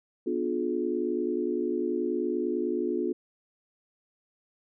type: chord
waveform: sine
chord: B diminished seventh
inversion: none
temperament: just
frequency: 246.9 / 296.3 / 355.6 / 426.7 Hz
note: B3 / D4 / F4 / Ab4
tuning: 0 / +15 / +31 / +47 cents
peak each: -33 / -33 / -29 / -33 dBFS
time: 0.26-3.13 s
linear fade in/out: 10 ms
effects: none